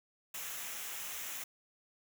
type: noise with comb filter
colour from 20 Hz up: white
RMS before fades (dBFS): -42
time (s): 0.34-1.44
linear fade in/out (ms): 5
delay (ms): 0.22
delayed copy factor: -0.55
effects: none